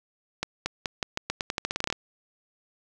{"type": "accelerating click train", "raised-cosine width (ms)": 0.2, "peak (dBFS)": -10, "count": 17, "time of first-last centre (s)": [0.43, 1.926], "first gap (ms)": 230, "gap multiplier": 0.86, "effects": []}